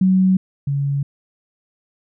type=tone pair in turn; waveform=sine; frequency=187.5 / 140.47 Hz; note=F#3 / C#3; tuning=+23 / +23 cents; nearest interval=perfect fourth; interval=500 cents; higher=first; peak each=-11 / -17 dBFS; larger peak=first; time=0.01-0.37 / 0.67-1.03 s; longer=neither; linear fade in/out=5 ms; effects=none